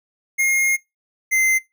square tone pair in turn, 2139 / 2075 Hz, C7 / C7, +38 / -15 cents, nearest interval minor second, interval 53 cents, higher first, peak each -16 dBFS, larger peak neither, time 0.38-0.77 / 1.31-1.59 s, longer first, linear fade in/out 20 ms, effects noise-tail reverb RT60 0.2 s tail -22 dB re dry

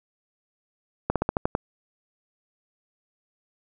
slowing click train, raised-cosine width 1 ms, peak -8 dBFS, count 7, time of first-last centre 1.1-1.551 s, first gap 57 ms, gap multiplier 1.11, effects none

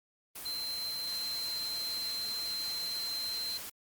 sine tone in noise, 4110 Hz, C8, 32 cents flat, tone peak -34 dBFS, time 0.45-3.58 s, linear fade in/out 10 ms, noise white, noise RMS -43 dBFS, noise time 0.35-3.7 s, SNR +6 dB, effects Opus 32 kbps

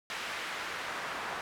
pink noise with band-pass filter sweep, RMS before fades -38 dBFS, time 0.1-1.41 s, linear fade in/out 0 ms, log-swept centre 2100 to 1200 Hz, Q 1, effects none

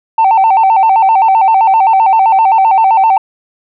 sine tone with vibrato, 830.6 Hz, G#5, in tune, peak -3 dBFS, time 0.18-3.18 s, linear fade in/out 5 ms, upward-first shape square, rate 7.7 Hz, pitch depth 130 cents each way, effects tanh soft clip ceiling -3 dBFS

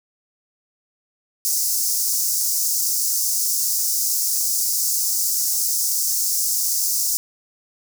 pink high-pass noise, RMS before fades -21 dBFS, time 1.45-7.17 s, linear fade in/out 0 ms, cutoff 5200 Hz, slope 48 dB/octave, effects none

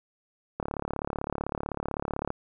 click train, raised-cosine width 1 ms, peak -16 dBFS, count 62, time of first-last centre 0.6-2.304 s, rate 35.8 Hz, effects none

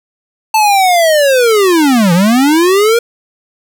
square linear two-way sweep, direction down then up, 886 to 164.81 to 477 Hz, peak -7 dBFS, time 0.54-2.99 s, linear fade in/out 5 ms, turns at 2.13 s, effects none

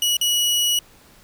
sawtooth tone with dropouts, 2920 Hz, F#7, 24 cents flat, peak -14 dBFS, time 0.02-0.79 s, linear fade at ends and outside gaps 2 ms, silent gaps 0.169-0.212 s, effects pink hiss -51 dBFS RMS until 1.23 s

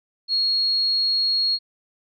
sine tone, 4300 Hz, C8, 47 cents sharp, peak -18 dBFS, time 0.28-1.59 s, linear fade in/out 50 ms, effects none

